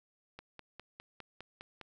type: click train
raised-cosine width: 0.3 ms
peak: -30 dBFS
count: 8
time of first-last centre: 0.39-1.813 s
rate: 4.92 Hz
effects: none